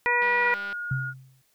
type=harmonic tone; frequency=483.9 Hz; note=B4; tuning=35 cents flat; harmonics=1 / 2 / 3 / 4 / 5; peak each=-30 / -26 / -31 / -23 / -29 dBFS; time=0.06-0.54 s; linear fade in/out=0 ms
type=click train; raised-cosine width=0.3 ms; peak=-25 dBFS; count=102; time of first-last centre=0.22-0.728 s; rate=199 Hz
type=tone; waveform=sine; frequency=1433 Hz; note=F6; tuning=44 cents sharp; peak=-30 dBFS; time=0.4-1.14 s; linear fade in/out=50 ms
type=tone with exponential decay; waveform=sine; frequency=131.3 Hz; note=C3; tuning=6 cents sharp; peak=-22 dBFS; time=0.91-1.42 s; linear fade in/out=5 ms; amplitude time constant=110 ms
effects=white hiss -67 dBFS RMS until 1.54 s